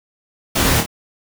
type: noise with echo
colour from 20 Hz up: pink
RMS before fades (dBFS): -17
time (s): 0.55-0.81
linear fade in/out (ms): 10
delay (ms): 26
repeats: 2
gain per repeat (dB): -5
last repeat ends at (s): 0.862
effects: none